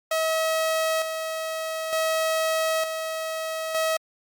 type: tone with tremolo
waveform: sawtooth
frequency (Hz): 641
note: E5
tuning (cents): -49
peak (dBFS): -18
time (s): 0.11-3.97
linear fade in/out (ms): 5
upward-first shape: square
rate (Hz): 0.55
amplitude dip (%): 50
effects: Opus 48 kbps